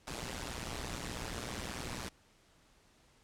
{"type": "noise with amplitude modulation", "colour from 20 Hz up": "pink", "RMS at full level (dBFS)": -37, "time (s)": [0.07, 2.09], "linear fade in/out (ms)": 5, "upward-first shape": "sine", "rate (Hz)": 120, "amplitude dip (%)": 95, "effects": ["pink hiss -66 dBFS RMS until 3.23 s", "low-pass 9000 Hz 12 dB/octave"]}